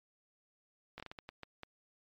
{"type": "slowing click train", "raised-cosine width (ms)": 0.3, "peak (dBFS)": -29, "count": 9, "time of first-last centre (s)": [0.98, 1.633], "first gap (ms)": 19, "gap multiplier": 1.4, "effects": ["MP3 48 kbps"]}